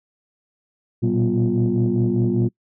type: tone cluster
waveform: sine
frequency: 117.2 / 122.2 / 192.2 / 242.1 / 351.4 Hz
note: A#2 / B2 / G3 / B3 / F4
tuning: +10 / -18 / -34 / -34 / +11 cents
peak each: -22 dBFS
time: 1.02-2.49 s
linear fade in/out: 20 ms
effects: noise-tail reverb RT60 0.1 s tail -25 dB re dry + tanh soft clip ceiling -10 dBFS